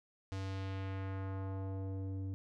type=tone with low-pass filter sweep; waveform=square; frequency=96.2 Hz; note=G2; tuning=32 cents flat; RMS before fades=-40 dBFS; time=0.32-2.34 s; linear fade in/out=0 ms; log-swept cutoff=6300 to 270 Hz; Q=1.1; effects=none